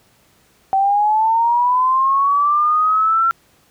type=linear sweep; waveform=sine; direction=up; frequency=766 to 1361 Hz; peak=-12 dBFS; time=0.73-3.31 s; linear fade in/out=0 ms; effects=pink hiss -55 dBFS RMS until 3.7 s + high-pass 60 Hz 12 dB/octave